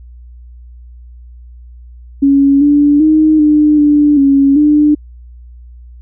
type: tone with pitch steps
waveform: sine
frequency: 278.1 / 290.3 / 310.9 / 300.7 / 294.3 / 276.6 / 298 Hz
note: C#4 / D4 / D#4 / D4 / D4 / C#4 / D4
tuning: +6 / -20 / -1 / +41 / +4 / -4 / +25 cents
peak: -5 dBFS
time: 2.22-4.95 s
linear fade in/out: 10 ms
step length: 390 ms
effects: added 60 Hz sine -32 dBFS peak until 6.01 s